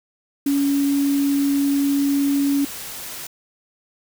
sine tone in noise, 280.9 Hz, C#4, 23 cents sharp, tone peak -16 dBFS, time 0.46-2.65 s, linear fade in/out 5 ms, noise white, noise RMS -33 dBFS, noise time 0.46-3.27 s, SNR +14 dB, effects none

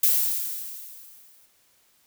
violet noise with exponential decay, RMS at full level -18 dBFS, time 0.03-1.46 s, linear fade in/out 5 ms, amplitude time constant 310 ms, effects white hiss -63 dBFS RMS until 2.06 s

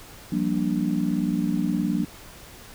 sine chord, G minor seventh, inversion third, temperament just, 176.4 / 196 / 235.2 / 294 Hz, F3 / G3 / Bb3 / D4, +18 / 0 / +16 / +2 cents, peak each -27 dBFS, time 0.32-2.05 s, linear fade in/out 5 ms, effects pink hiss -45 dBFS RMS until 2.74 s

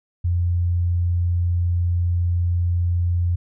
sine tone, 87.31 Hz, F2, in tune, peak -17 dBFS, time 0.24-3.36 s, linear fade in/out 10 ms, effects none

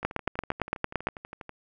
two click trains, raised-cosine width 0.5 ms, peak -10 / -24 dBFS, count 10 / 19, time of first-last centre 0.05-1.07 / 0.03-1.493 s, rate 8.82 / 12.3 Hz, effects none

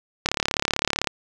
click train, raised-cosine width 0.2 ms, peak -3 dBFS, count 30, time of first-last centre 0.26-1.072 s, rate 35.7 Hz, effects none

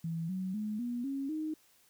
sine tone with pitch steps, 164.81 / 187.14 / 212.5 / 241.3 / 274 / 311.1 Hz, E3 / F#3 / G#3 / B3 / C#4 / D#4, 0 / +20 / +40 / -40 / -20 / 0 cents, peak -33 dBFS, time 0.04-1.54 s, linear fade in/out 5 ms, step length 250 ms, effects white hiss -66 dBFS RMS until 1.89 s

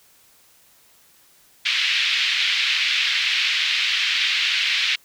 pink band-pass noise, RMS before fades -21 dBFS, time 1.65-4.96 s, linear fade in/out 10 ms, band 2200 to 3900 Hz, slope 24 dB/octave, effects white hiss -55 dBFS RMS until 5.04 s

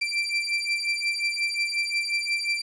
30% pulse beating tone pair, 2349 / 2354.6 Hz, D7 / D7, 0 / +4 cents, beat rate 5.6 Hz, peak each -25 dBFS, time 0.01-2.62 s, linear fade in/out 10 ms, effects resampled to 22050 Hz + 10-bit

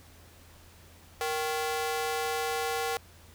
sawtooth ring-modulated tone, 622.3 Hz, D#5, in tune, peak -22 dBFS, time 1.21-2.97 s, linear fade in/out 0 ms, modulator 156 Hz, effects added 84 Hz sine -55 dBFS peak until 3.34 s + pink hiss -56 dBFS RMS until 3.34 s

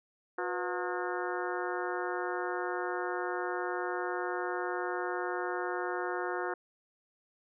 harmonic tone with a mistuned harmonic, 180 Hz, F#3, 47 cents flat, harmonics 2 / 3 / 4 / 5 / 6 / 7 / 8 / 9 / 10, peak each -36 / -40 / -40 / -42 / -42 / -43 / -40 / -44 / -46 dBFS, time 0.38-6.54 s, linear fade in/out 5 ms, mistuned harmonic 3, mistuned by -140 cents, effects none

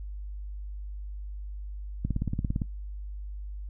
click train, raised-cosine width 5 ms, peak -16 dBFS, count 11, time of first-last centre 2.05-2.618 s, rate 17.6 Hz, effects noise-tail reverb RT60 0.1 s tail -19 dB re dry + added 50 Hz sine -35 dBFS peak until 3.69 s

